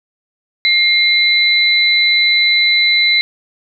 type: tone pair together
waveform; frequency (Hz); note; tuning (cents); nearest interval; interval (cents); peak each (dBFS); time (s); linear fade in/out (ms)
sine; 2119 / 4000; C7 / B7; +21 / +21; major seventh; 1100; -12; 0.65-3.21; 0
effects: none